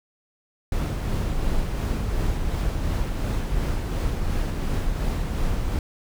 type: noise with tremolo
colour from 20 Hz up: brown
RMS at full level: -23 dBFS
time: 0.72-5.79 s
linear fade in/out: 2 ms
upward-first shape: sine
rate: 2.8 Hz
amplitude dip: 30%
effects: none